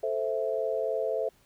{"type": "chord", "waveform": "sine", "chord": "A minor", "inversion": "none", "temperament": "equal", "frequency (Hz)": [440, 523.3, 659.3], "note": ["A4", "C5", "E5"], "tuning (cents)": [0, 0, 0], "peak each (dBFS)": -31, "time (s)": [0.03, 1.29], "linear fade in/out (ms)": 5, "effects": ["pink hiss -64 dBFS RMS until 1.45 s"]}